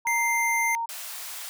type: tone with pitch glide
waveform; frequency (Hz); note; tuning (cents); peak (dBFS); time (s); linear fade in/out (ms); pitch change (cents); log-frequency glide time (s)
sine; 932.3 to 923.7; A#5 to A#5; 0 to -16; -26; 0.05-0.86; 10; -16; 0.27-0.62
type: tone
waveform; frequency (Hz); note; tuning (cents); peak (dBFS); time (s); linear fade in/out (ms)
square; 2093; C7; 0; -24; 0.07-0.75; 0
type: high-pass noise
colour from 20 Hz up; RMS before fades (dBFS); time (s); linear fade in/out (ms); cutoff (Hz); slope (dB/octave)
white; -37; 0.89-1.49; 0; 650; 24
effects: none